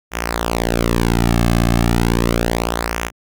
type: tone with flanger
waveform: sawtooth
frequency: 58 Hz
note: A#1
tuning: 8 cents flat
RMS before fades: -17 dBFS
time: 0.11-3.11 s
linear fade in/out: 50 ms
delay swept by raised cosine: 0.23 to 2.13 ms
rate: 0.34 Hz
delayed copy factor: -0.8
effects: Opus 48 kbps